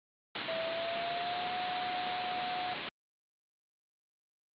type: low-pass noise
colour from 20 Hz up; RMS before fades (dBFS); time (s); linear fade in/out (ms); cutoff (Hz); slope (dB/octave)
white; -39; 0.35-2.89; 2; 4100; 96
type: tone with pitch glide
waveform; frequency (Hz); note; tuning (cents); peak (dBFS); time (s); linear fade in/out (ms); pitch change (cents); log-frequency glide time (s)
sine; 655 to 726.8; E5 to F#5; -11 to -31; -34; 0.48-2.74; 5; +180; 0.63-1.52
effects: high-pass 150 Hz 12 dB/octave + Opus 48 kbps